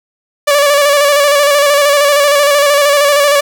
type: tone with vibrato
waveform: sawtooth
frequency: 575 Hz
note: D5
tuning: 37 cents flat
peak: -3 dBFS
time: 0.47-3.41 s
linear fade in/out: 10 ms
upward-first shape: square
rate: 13 Hz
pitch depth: 37 cents each way
effects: none